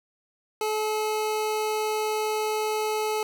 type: tone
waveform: 25% pulse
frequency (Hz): 430.2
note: A4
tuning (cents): -39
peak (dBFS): -21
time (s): 0.61-3.23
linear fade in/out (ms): 2
effects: 10-bit